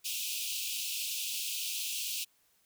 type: high-pass noise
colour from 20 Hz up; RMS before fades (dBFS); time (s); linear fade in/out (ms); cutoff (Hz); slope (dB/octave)
pink; -36; 0.04-2.25; 20; 2500; 96
effects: white hiss -70 dBFS RMS until 2.65 s